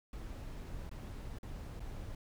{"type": "noise with dropouts", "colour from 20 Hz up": "brown", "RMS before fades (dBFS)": -44, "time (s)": [0.13, 2.15], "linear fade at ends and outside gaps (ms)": 2, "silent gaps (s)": [[0.894, 0.913], [1.386, 1.43], [1.796, 1.803]], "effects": []}